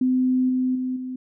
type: tone with level steps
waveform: sine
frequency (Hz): 255.7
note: C4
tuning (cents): -40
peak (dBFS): -17 / -19 / -23 / -28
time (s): 0.01-1.16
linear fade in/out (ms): 5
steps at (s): 0.49 / 0.75 / 0.96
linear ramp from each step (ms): 5
effects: none

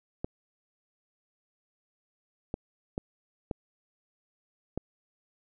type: clicks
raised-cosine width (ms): 2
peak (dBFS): -18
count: 5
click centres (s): 0.245 / 2.541 / 2.979 / 3.512 / 4.776
effects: none

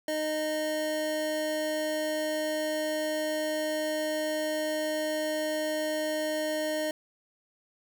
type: tone pair together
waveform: square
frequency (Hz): 308.4 / 616.8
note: D#4 / D#5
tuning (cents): -15 / -15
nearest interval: octave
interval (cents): 1200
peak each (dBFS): -35 / -30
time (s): 0.08-6.91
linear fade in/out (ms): 2
effects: none

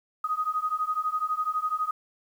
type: beating tone pair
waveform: sine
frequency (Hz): 1244.5 / 1256.5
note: D#6 / D#6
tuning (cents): 0 / +17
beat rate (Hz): 12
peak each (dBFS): -29 / -28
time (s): 0.24-1.91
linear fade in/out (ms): 5
effects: 9-bit

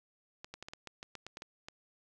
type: clicks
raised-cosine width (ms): 0.2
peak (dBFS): -27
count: 12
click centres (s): 0.445 / 0.54 / 0.626 / 0.685 / 0.735 / 0.873 / 1.029 / 1.153 / 1.266 / 1.371 / 1.421 / 1.685
effects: none

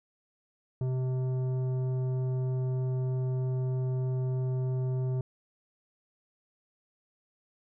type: tone with tanh clipping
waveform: sine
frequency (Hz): 128.8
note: C3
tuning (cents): -27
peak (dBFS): -29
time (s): 0.81-5.21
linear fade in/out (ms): 2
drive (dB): 11
effects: none

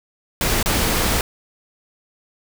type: noise with dropouts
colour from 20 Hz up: pink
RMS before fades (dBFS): -19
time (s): 0.41-1.21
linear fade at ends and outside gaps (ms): 1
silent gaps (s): 0.628-0.659
effects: none

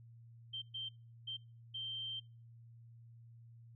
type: tone bursts at uneven times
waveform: sine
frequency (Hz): 3136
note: G7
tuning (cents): 0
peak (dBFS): -40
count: 4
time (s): 0.53-0.62 / 0.74-0.89 / 1.27-1.37 / 1.74-2.2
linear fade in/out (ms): 10
effects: noise-tail reverb RT60 0.4 s tail -26 dB re dry + added 116 Hz sine -55 dBFS peak until 3.75 s

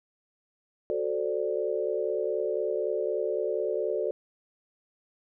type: chord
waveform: sine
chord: D dominant seventh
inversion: first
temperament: equal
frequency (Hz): 370 / 440 / 523.3 / 587.3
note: F#4 / A4 / C5 / D5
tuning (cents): 0 / 0 / 0 / 0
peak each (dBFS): -32 / -30 / -34 / -32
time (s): 0.9-4.11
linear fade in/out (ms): 0
effects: none

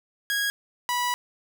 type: tone pair in turn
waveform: sawtooth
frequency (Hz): 1647 / 979.3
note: G#6 / B5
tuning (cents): -15 / -15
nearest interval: major sixth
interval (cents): 900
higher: first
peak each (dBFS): -20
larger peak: neither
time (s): 0.3-0.5 / 0.89-1.14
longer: second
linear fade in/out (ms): 0
effects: none

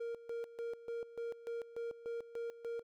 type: tone with tremolo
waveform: triangle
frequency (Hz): 466.3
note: A#4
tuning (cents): +1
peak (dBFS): -36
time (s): 0-2.83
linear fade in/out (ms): 10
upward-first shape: square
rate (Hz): 3.4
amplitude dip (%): 80
effects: none

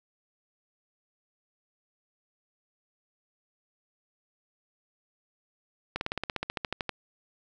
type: slowing click train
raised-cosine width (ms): 0.3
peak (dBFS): -14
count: 15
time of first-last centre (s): 5.96-6.893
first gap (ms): 51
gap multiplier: 1.04
effects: none

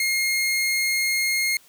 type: tone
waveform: sawtooth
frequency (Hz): 2140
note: C7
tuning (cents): +38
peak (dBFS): -17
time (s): 0-1.57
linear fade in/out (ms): 2
effects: white hiss -54 dBFS RMS until 1.68 s

